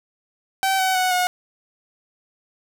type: tone with pitch steps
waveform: sawtooth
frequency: 770 / 754.6 / 739.5 / 724.7 Hz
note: G5 / F#5 / F#5 / F#5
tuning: -31 / +34 / -1 / -36 cents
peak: -14 dBFS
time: 0.63-1.27 s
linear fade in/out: 0 ms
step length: 160 ms
effects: none